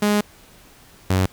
sawtooth tone pair in turn, 207.7 / 93.84 Hz, G#3 / F#2, 0 / +25 cents, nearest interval octave + major second, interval 1375 cents, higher first, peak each -12 dBFS, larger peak neither, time 0.02-0.21 / 1.1-1.26 s, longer first, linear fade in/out 5 ms, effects pink hiss -49 dBFS RMS until 1.32 s

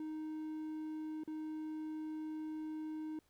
triangle tone with dropouts, 311.1 Hz, D#4, in tune, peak -38 dBFS, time 0-3.19 s, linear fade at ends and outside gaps 2 ms, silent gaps 1.236-1.276 s, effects pink hiss -75 dBFS RMS until 3.29 s

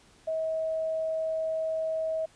sine tone, 640 Hz, D#5, 49 cents sharp, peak -27 dBFS, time 0.27-2.26 s, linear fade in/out 10 ms, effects pink hiss -59 dBFS RMS until 2.35 s + resampled to 22050 Hz

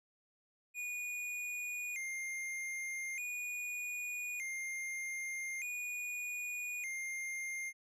square tone with vibrato, 2278 Hz, C#7, 47 cents sharp, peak -39 dBFS, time 0.74-7.73 s, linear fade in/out 50 ms, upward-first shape square, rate 0.41 Hz, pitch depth 130 cents each way, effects low-pass 12000 Hz 12 dB/octave

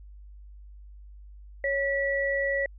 sine tone pair together, 554.4 / 1945.1 Hz, C#5 / B6, 0 / -27 cents, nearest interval octave + minor seventh, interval 2173 cents, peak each -27 dBFS, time 1.64-2.66 s, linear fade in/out 2 ms, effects added 50 Hz sine -44 dBFS peak until 2.78 s

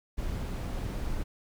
brown noise, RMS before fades -33 dBFS, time 0.17-1.24 s, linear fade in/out 20 ms, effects none

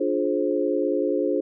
sine chord, D half-diminished seventh, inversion none, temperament just, 293.7 / 352.4 / 422.9 / 528.6 Hz, D4 / F4 / Ab4 / C5, 0 / +16 / +31 / +18 cents, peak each -26 dBFS, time 0-1.41 s, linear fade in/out 10 ms, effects none

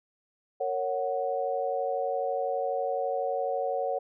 sine chord, F# major, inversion first, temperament equal with one note detuned, 462.4 / 554.4 / 740 Hz, A#4 / C#5 / F#5, -14 / 0 / 0 cents, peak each -33 / -30 / -31 dBFS, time 0.6-3.99 s, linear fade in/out 10 ms, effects none

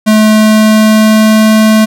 square tone with pitch glide, 215.7 to 217.6 Hz, A3 to A3, -34 to -19 cents, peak -4 dBFS, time 0.06-1.86 s, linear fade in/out 20 ms, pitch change +15 cents, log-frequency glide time 0.32-1.52 s, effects none

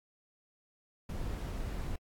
brown noise, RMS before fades -37 dBFS, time 1.09-1.96 s, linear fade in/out 5 ms, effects AAC 64 kbps

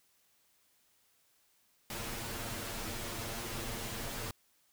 pink noise with comb filter, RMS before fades -40 dBFS, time 1.9-4.31 s, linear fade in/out 2 ms, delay 8.7 ms, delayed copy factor +0.9, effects white hiss -71 dBFS RMS until 4.72 s

